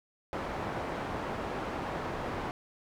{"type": "low-pass noise", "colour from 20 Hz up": "white", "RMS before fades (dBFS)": -36, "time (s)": [0.33, 2.51], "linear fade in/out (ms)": 0, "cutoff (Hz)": 980, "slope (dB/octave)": 12, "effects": []}